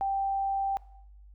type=tone; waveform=sine; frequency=784 Hz; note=G5; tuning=in tune; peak=-26 dBFS; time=0.01-0.77 s; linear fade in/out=0 ms; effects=noise-tail reverb RT60 0.8 s tail -20 dB re dry + added 50 Hz sine -49 dBFS peak until 1.34 s